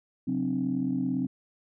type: tone cluster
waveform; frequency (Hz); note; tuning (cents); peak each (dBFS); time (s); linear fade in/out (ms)
sine; 134.2 / 184.4 / 261.2 / 299.1; C3 / F#3 / C4 / D4; +44 / -6 / -3 / +32; -36 / -32 / -27 / -34; 0.27-1.27; 10
effects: tanh soft clip ceiling -17 dBFS